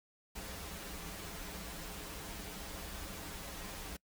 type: noise with comb filter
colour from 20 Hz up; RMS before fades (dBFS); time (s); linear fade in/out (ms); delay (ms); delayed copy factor
pink; -45; 0.35-3.97; 10; 8.2; -0.8
effects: noise-tail reverb RT60 0.1 s tail -25 dB re dry

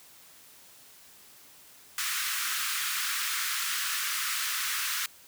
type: high-pass noise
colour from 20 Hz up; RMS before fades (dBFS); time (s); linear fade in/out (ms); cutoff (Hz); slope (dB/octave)
pink; -31; 1.98-5.06; 2; 1200; 48
effects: white hiss -54 dBFS RMS until 5.27 s + high-pass 60 Hz 12 dB/octave

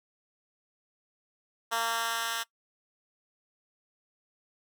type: tone with high-pass filter sweep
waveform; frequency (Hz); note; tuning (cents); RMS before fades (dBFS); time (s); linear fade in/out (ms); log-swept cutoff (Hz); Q
10% pulse; 229.4; A#3; -28; -31; 1.71-2.44; 20; 920 to 1800; 0.98
effects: noise-tail reverb RT60 0.1 s tail -21 dB re dry

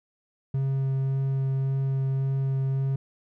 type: tone with vibrato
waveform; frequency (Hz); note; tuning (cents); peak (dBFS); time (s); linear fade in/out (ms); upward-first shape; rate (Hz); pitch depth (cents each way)
triangle; 134.8; C#3; -48; -21; 0.54-2.96; 5; sine; 1.8; 8
effects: none

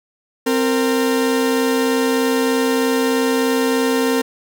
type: tone pair together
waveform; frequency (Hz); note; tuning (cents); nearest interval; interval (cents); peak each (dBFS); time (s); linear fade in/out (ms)
40% pulse; 261.6 / 460; C4 / A#4; 0 / -23; minor seventh; 977; -17; 0.46-4.22; 10
effects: none

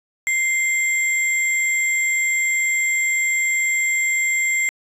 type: tone pair together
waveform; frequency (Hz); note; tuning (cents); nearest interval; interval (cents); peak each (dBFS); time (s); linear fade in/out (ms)
sine; 2093 / 7459; C7 / A#8; 0 / 0; octave + minor seventh; 2200; -16 / -22; 0.27-4.69; 0
effects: tanh soft clip ceiling -14 dBFS

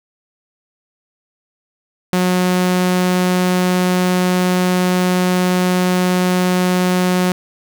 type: tone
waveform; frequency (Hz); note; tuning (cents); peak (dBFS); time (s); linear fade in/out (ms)
sawtooth; 181.7; F#3; -31; -9; 2.13-7.32; 0
effects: none

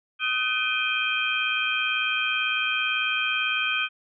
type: tone cluster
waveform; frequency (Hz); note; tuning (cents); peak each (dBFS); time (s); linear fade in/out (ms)
sine; 1255 / 1519 / 2406 / 2524 / 3160; D#6 / F#6 / D7 / D#7 / G7; +15 / +45 / +41 / +24 / +13; -32 / -29 / -29 / -28 / -29; 0.19-3.89; 50
effects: none

